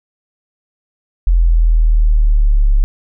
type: exponential sweep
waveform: sine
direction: down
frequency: 42.93 to 34.65 Hz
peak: -7 dBFS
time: 1.27-2.84 s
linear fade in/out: 0 ms
effects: none